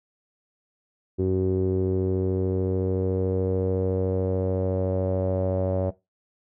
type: tone with low-pass filter sweep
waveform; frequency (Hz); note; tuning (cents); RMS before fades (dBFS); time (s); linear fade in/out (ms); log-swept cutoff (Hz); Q
sawtooth; 93.7; F#2; +22; -24; 1.18-5.91; 20; 370 to 590; 5.9
effects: noise-tail reverb RT60 0.2 s tail -17 dB re dry